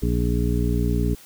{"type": "harmonic tone", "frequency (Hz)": 59.4, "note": "A#1", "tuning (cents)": 33, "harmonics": [1, 2, 3, 4, 5, 7], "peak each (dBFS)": [-22, -25, -27, -28, -29, -30], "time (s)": [0.02, 1.15], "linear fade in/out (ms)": 10, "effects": ["white hiss -47 dBFS RMS until 1.25 s"]}